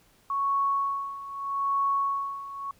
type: tone with tremolo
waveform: sine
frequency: 1109 Hz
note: C#6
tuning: in tune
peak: -22 dBFS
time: 0.3-2.71 s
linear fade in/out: 2 ms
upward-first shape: sine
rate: 0.8 Hz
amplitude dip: 80%
effects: pink hiss -62 dBFS RMS until 2.79 s